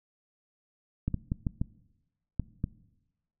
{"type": "clicks", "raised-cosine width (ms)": 5, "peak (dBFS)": -16, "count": 7, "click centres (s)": [1.08, 1.143, 1.319, 1.468, 1.615, 2.397, 2.641], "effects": ["noise-tail reverb RT60 1.0 s tail -20 dB re dry"]}